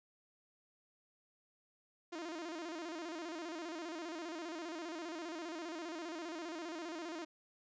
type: tone with vibrato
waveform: sawtooth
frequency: 329.6 Hz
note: E4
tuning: in tune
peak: -38 dBFS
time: 2.12-7.25 s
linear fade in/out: 10 ms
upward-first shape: square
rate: 15 Hz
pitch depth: 94 cents each way
effects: resampled to 16000 Hz